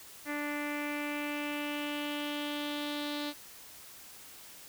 sawtooth tone with low-pass filter sweep, 293.3 Hz, D4, 2 cents flat, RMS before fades -36 dBFS, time 0.25-3.34 s, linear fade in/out 50 ms, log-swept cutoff 2000 to 4000 Hz, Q 4.1, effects white hiss -51 dBFS RMS until 4.68 s

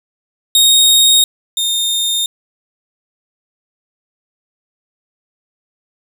sawtooth tone pair in turn, 3729 / 3654 Hz, A#7 / A#7, 0 / -35 cents, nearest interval unison, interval 35 cents, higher first, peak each -4 / -11 dBFS, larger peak first, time 0.55-1.24 / 1.57-2.26 s, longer neither, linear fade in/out 2 ms, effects none

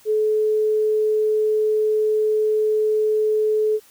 sine tone, 430 Hz, A4, 40 cents flat, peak -16 dBFS, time 0.05-3.8 s, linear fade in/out 50 ms, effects white hiss -52 dBFS RMS until 3.9 s

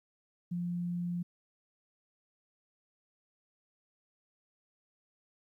sine tone, 174.8 Hz, F3, 2 cents sharp, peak -32 dBFS, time 0.51-1.23 s, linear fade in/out 10 ms, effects 12-bit

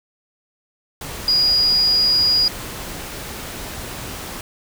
sine tone in noise, 4883 Hz, D#8, 33 cents flat, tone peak -13 dBFS, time 1.28-2.48 s, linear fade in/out 2 ms, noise pink, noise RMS -31 dBFS, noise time 1.01-4.41 s, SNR +15 dB, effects none

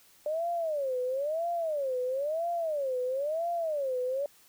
sine tone with vibrato, 588 Hz, D5, 2 cents sharp, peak -28 dBFS, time 0.26-4.26 s, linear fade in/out 2 ms, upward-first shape sine, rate 1 Hz, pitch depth 280 cents each way, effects white hiss -60 dBFS RMS until 4.48 s

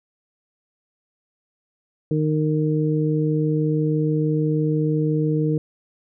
harmonic tone, 153.9 Hz, D#3, 19 cents flat, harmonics 1 / 2 / 3, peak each -20 / -23 / -25 dBFS, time 2.11-5.58 s, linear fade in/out 2 ms, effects none

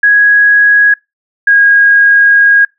sine tone pair in turn, 1661.2 / 1637.4 Hz, G#6 / G#6, 0 / -25 cents, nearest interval unison, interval 25 cents, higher first, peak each -3 dBFS, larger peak neither, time 0.03-0.94 / 1.47-2.65 s, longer second, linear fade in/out 5 ms, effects noise-tail reverb RT60 0.2 s tail -24 dB re dry

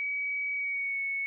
sine tone with pitch glide, 2271 to 2211 Hz, C#7 to C#7, +41 to -5 cents, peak -29 dBFS, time 0-1.26 s, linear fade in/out 0 ms, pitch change -46 cents, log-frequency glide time 0.53-1 s, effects none

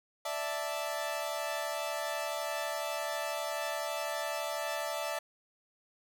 sawtooth chord, D suspended second, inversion none, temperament equal, 587.3 / 659.3 / 880 Hz, D5 / E5 / A5, 0 / 0 / 0 cents, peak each -34 / -33 / -36 dBFS, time 0.25-5.19 s, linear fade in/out 5 ms, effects 11-bit

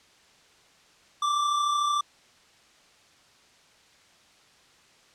square tone pair together, 1141.3 / 1174.7 Hz, D6 / D6, -50 / 0 cents, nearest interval unison, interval 50 cents, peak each -35 / -24 dBFS, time 1.22-2.01 s, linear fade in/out 5 ms, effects white hiss -58 dBFS RMS until 5.14 s + low-pass 6000 Hz 12 dB/octave

